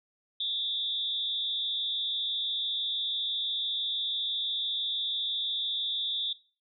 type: tone with amplitude modulation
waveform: sine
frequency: 3567 Hz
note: A7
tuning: 23 cents sharp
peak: -25 dBFS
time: 0.4-6.33 s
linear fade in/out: 5 ms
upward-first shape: sine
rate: 246 Hz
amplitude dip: 90%
effects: noise-tail reverb RT60 0.4 s tail -19 dB re dry